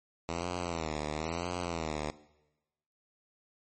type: tone with vibrato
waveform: 5% pulse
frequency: 81.8 Hz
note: E2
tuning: 13 cents flat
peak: -22 dBFS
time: 0.29-2.1 s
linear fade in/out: 0 ms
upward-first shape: sine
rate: 1 Hz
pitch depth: 150 cents each way
type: noise with exponential decay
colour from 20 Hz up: violet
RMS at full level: -39 dBFS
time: 1.24-1.98 s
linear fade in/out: 1 ms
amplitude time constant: 160 ms
effects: noise-tail reverb RT60 1.0 s tail -19 dB re dry + MP3 32 kbps